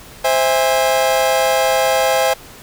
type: chord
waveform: 40% pulse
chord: C augmented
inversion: none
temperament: just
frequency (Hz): 523.3 / 654.1 / 817.6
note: C5 / E5 / G#5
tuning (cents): 0 / -14 / -27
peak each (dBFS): -16 / -17 / -17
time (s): 0.24-2.34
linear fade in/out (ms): 10
effects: pink hiss -39 dBFS RMS until 2.62 s